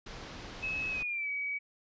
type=low-pass noise; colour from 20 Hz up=pink; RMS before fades=-45 dBFS; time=0.06-1.03 s; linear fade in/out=5 ms; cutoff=5700 Hz; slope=24 dB/octave
type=tone with pitch glide; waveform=sine; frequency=2579 to 2271 Hz; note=E7 to C#7; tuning=-39 to +41 cents; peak=-32 dBFS; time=0.62-1.59 s; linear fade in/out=20 ms; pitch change=-220 cents; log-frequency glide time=0.9-1.29 s
effects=resampled to 16000 Hz